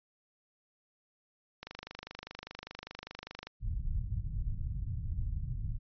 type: click train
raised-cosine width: 0.2 ms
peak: -24 dBFS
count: 47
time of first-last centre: 1.63-3.47 s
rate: 25 Hz
type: low-pass noise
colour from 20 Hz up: pink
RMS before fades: -35 dBFS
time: 3.6-5.79 s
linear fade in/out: 50 ms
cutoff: 120 Hz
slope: 24 dB/octave
effects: resampled to 11025 Hz